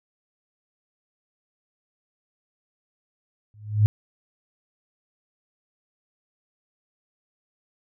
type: tone with exponential growth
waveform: sine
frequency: 105.6 Hz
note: G#2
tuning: 29 cents sharp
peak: -10 dBFS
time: 3.54-3.86 s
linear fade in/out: 0 ms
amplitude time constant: 68 ms
effects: none